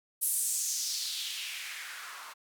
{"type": "noise with band-pass filter sweep", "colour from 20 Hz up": "blue", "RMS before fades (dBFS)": -35, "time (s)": [0.21, 2.34], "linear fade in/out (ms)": 20, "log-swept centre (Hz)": [11000, 1000], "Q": 2.5, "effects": []}